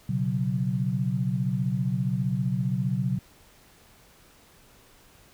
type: chord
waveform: sine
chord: B suspended second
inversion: none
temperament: equal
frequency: 123.47 / 138.59 / 185 Hz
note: B2 / C#3 / F#3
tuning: 0 / 0 / 0 cents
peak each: -28 dBFS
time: 0.09-3.19 s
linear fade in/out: 5 ms
effects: pink hiss -56 dBFS RMS until 5.33 s